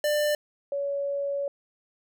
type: tone pair in turn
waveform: square / sine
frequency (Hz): 595 / 562.9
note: D5 / C#5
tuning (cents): +22 / +26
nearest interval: minor second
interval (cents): 96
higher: first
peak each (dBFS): -23 / -26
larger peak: first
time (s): 0.04-0.35 / 0.72-1.48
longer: second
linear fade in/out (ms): 2
effects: none